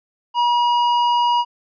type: tone with tanh clipping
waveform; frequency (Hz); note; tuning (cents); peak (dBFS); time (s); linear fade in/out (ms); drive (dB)
sine; 960; B5; -49; -16; 0.34-1.45; 50; 12
effects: resampled to 11025 Hz